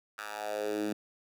10% pulse tone with high-pass filter sweep, 105.3 Hz, G#2, 24 cents sharp, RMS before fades -35 dBFS, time 0.18-0.93 s, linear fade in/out 5 ms, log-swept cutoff 1300 to 240 Hz, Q 3.3, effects none

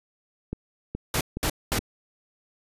click train, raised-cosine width 3 ms, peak -17 dBFS, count 4, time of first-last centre 0.53-1.791 s, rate 2.38 Hz
pink noise bursts, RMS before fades -25 dBFS, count 3, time 1.14-1.787 s, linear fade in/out 2 ms, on 69 ms, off 220 ms
effects resampled to 32000 Hz

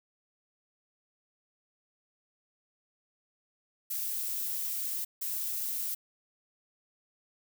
violet noise bursts at uneven times, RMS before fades -34 dBFS, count 2, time 3.9-5.05 / 5.21-5.95 s, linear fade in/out 10 ms, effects none

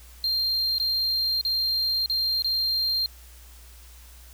triangle tone with dropouts, 4186 Hz, C8, in tune, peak -21 dBFS, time 0.24-3.06 s, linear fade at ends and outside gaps 1 ms, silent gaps 0.783-0.799 / 1.412-1.45 / 2.06-2.098 / 2.422-2.445 s, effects added 60 Hz sine -46 dBFS peak until 4.33 s + white hiss -52 dBFS RMS until 4.33 s

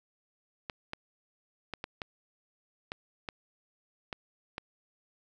clicks, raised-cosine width 0.3 ms, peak -20 dBFS, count 9, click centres 0.698 / 0.934 / 1.737 / 1.841 / 2.018 / 2.919 / 3.288 / 4.128 / 4.581 s, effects none

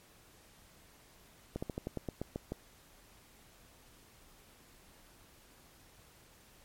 slowing click train, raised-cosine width 2 ms, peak -23 dBFS, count 10, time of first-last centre 1.56-2.52 s, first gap 65 ms, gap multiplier 1.12, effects pink hiss -61 dBFS RMS until 6.64 s + MP3 64 kbps

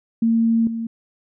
sine tone with level steps, 228.1 Hz, A#3, 37 cents flat, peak -14 / -23 dBFS, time 0.22-0.87 s, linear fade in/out 5 ms, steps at 0.67 s, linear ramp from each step 2 ms, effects none

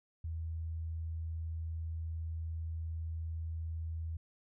sine tone, 81.3 Hz, E2, 23 cents flat, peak -36 dBFS, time 0.24-4.17 s, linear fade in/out 5 ms, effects none

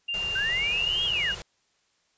sine tone with pitch glide, 2794 to 2859 Hz, F7 to F7, 0 to +40 cents, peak -27 dBFS, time 0.08-1.35 s, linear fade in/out 10 ms, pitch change +40 cents, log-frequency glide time 0.41-1.15 s
pink band-stop noise, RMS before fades -39 dBFS, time 0.14-1.42 s, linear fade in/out 0 ms, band 200 to 340 Hz, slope 96 dB/octave
sine linear two-way sweep, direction up then down, 1501 to 3338 to 1501 Hz, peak -26 dBFS, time 0.35-1.32 s, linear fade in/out 10 ms, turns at 1.05 s
effects white hiss -69 dBFS RMS until 2.17 s + resampled to 16000 Hz

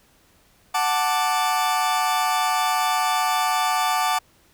40% pulse chord, D major, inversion first, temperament equal, 740 / 880 / 1174.7 Hz, F#5 / A5 / D6, 0 / 0 / 0 cents, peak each -23 dBFS, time 0.74-4.19 s, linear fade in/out 10 ms, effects pink hiss -58 dBFS RMS until 4.53 s

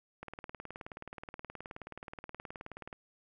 click train, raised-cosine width 0.5 ms, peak -28 dBFS, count 52, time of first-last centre 0.23-2.928 s, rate 18.9 Hz, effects none

